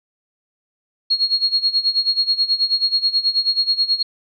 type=tone with tremolo; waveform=sine; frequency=4295 Hz; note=C8; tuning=44 cents sharp; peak=-12 dBFS; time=1.1-4.03 s; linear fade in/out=10 ms; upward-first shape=sine; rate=9.3 Hz; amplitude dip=85%; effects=none